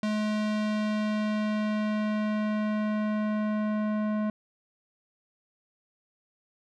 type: tone with low-pass filter sweep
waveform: square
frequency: 212.8 Hz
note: G#3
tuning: 42 cents sharp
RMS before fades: -28 dBFS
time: 0.03-4.3 s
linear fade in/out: 2 ms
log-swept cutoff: 5300 to 1300 Hz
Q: 0.77
effects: none